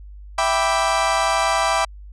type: chord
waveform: 35% pulse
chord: E minor seventh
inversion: none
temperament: equal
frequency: 659.3 / 784 / 987.8 / 1174.7 Hz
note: E5 / G5 / B5 / D6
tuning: 0 / 0 / 0 / 0 cents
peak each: -21 dBFS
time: 0.38-1.85 s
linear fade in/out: 5 ms
effects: added 50 Hz sine -36 dBFS peak until 2.12 s + resampled to 22050 Hz